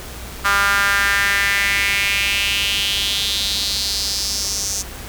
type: tone with high-pass filter sweep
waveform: sawtooth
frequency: 200 Hz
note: G3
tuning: 35 cents sharp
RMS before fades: -19 dBFS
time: 0.44-4.83 s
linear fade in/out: 20 ms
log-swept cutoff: 1300 to 6200 Hz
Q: 3.8
effects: added 60 Hz sine -34 dBFS peak until 5.08 s + pink hiss -34 dBFS RMS until 5.08 s